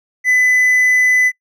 triangle tone, 2004 Hz, B6, 25 cents sharp, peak -8 dBFS, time 0.24-1.32 s, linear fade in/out 50 ms, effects noise-tail reverb RT60 0.1 s tail -23 dB re dry

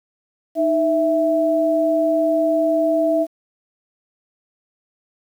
sine tone pair together, 311.1 / 659.3 Hz, D#4 / E5, 0 / 0 cents, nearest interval octave + minor second, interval 1300 cents, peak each -20 / -16 dBFS, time 0.55-3.27 s, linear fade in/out 50 ms, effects 8-bit

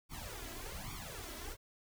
pink noise with flanger, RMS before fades -45 dBFS, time 0.09-1.57 s, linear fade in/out 50 ms, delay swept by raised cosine 0.87 to 3.07 ms, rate 1.2 Hz, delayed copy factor +0.95, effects none

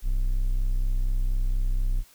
triangle tone, 32.11 Hz, C1, 32 cents flat, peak -19 dBFS, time 0.02-2.04 s, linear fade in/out 50 ms, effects white hiss -56 dBFS RMS until 2.14 s

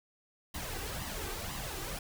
pink noise with flanger, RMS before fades -39 dBFS, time 0.54-1.99 s, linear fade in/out 5 ms, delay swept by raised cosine 1 to 2.6 ms, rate 2 Hz, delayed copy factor +0.6, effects none

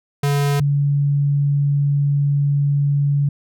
square / sine tone pair in turn, 142.6 / 142.6 Hz, C#3 / C#3, +49 / +49 cents, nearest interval unison, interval 0 cents, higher neither, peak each -16 / -14 dBFS, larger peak second, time 0.23-0.6 / 0.6-3.29 s, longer second, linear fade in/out 5 ms, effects none

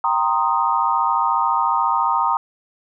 sine chord, C minor seventh, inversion second, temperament equal, 784 / 932.3 / 1046.5 / 1244.5 Hz, G5 / Bb5 / C6 / Eb6, 0 / 0 / 0 / 0 cents, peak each -24 / -19 / -23 / -21 dBFS, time 0.04-2.37 s, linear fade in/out 2 ms, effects none

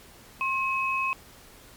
sine tone pair together, 1067.4 / 2552 Hz, C6 / D#7, +34 / +43 cents, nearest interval octave + minor third, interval 1509 cents, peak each -27 dBFS, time 0.41-1.13 s, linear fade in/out 0 ms, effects pink hiss -51 dBFS RMS until 1.76 s + MP3 96 kbps

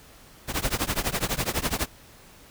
pink noise with tremolo, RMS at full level -23 dBFS, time 0.47-1.88 s, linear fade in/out 50 ms, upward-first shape triangle, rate 12 Hz, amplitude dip 100%, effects pink hiss -51 dBFS RMS until 2.5 s

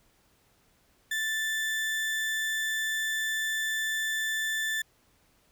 35% pulse tone, 1762 Hz, A6, 2 cents sharp, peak -26 dBFS, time 1.11-4.82 s, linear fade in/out 5 ms, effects pink hiss -66 dBFS RMS until 5.51 s

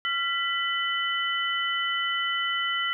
sine tone cluster, 1370 / 1978 / 3017 Hz, F6 / B6 / F#7, -34 / +2 / +33 cents, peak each -29 dBFS, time 0.05-2.93 s, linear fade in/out 0 ms, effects none

